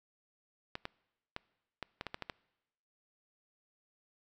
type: clicks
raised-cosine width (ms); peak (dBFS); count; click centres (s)
0.3; -22; 9; 0.754 / 0.854 / 1.364 / 1.827 / 2.011 / 2.067 / 2.144 / 2.223 / 2.298
effects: noise-tail reverb RT60 1.0 s tail -24 dB re dry